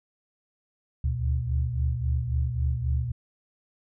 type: tone cluster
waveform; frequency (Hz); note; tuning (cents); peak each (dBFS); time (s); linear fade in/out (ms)
sine; 71.3 / 75 / 121; C#2 / D2 / B2; +49 / +37 / -35; -28; 1.04-3.12; 5
effects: none